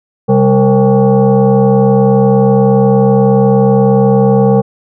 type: tone with frequency modulation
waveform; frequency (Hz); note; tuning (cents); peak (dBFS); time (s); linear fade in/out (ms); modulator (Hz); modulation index
sine; 130.81; C3; 0; -5; 0.28-4.62; 20; 330; 1.6
effects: none